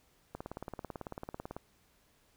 click train, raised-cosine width 1 ms, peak -26 dBFS, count 23, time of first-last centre 0.35-1.565 s, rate 18.1 Hz, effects pink hiss -69 dBFS RMS until 2.36 s

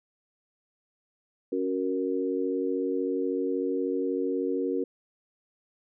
sine chord, F# major, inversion second, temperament equal, 277.2 / 370 / 466.2 Hz, C#4 / F#4 / A#4, 0 / 0 / 0 cents, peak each -30 dBFS, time 1.52-4.84 s, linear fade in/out 5 ms, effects none

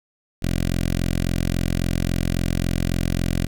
10% pulse tone with notch filter, 43.65 Hz, F1, in tune, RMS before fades -22 dBFS, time 0.42-3.47 s, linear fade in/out 10 ms, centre 950 Hz, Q 0.79, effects none

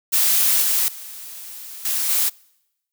blue noise with level steps, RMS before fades -17 / -19 / -36 / -22 / -19 dBFS, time 0.12-2.3 s, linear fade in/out 20 ms, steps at 0.62 / 0.88 / 1.85 / 2.09 s, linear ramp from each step 2 ms, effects noise-tail reverb RT60 0.9 s tail -26 dB re dry

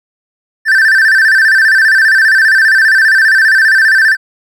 triangle tone with vibrato, 1661.2 Hz, G#6, in tune, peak -3 dBFS, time 0.65-4.17 s, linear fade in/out 50 ms, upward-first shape square, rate 15 Hz, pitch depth 110 cents each way, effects none

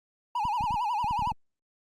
triangle tone with vibrato, 902 Hz, A5, 43 cents sharp, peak -24 dBFS, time 0.35-1.32 s, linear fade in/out 5 ms, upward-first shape sine, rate 11 Hz, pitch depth 170 cents each way
clicks, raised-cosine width 5 ms, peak -25 dBFS, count 11, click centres 0.453 / 0.609 / 0.64 / 0.708 / 0.743 / 1.044 / 1.11 / 1.193 / 1.223 / 1.274 / 1.319 s
effects Opus 48 kbps

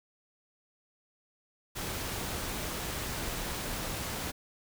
pink noise, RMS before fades -36 dBFS, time 1.75-4.32 s, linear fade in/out 20 ms, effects none

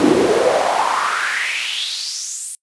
brown noise with high-pass filter sweep, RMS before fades -18 dBFS, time 0-2.55 s, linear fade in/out 0 ms, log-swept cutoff 280 to 9300 Hz, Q 4.7, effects noise-tail reverb RT60 0.1 s tail -25 dB re dry + resampled to 24000 Hz

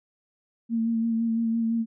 sine tone with vibrato, 228.1 Hz, A#3, 37 cents flat, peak -22 dBFS, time 0.69-1.86 s, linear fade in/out 50 ms, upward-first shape sine, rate 5.9 Hz, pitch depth 23 cents each way, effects none

